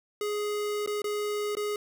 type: tone with dropouts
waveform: square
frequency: 416.7 Hz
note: G#4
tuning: 6 cents sharp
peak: -29 dBFS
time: 0.21-1.76 s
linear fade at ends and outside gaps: 2 ms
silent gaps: 0.862-0.874 / 1.019-1.042 / 1.552-1.569 s
effects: none